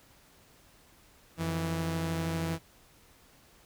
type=tone pair together; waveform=sawtooth; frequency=88.3 / 163.92 Hz; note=F2 / E3; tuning=+20 / -9 cents; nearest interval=major seventh; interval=1071 cents; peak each=-33 / -27 dBFS; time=1.37-2.59 s; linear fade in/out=50 ms; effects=pink hiss -60 dBFS RMS until 3.65 s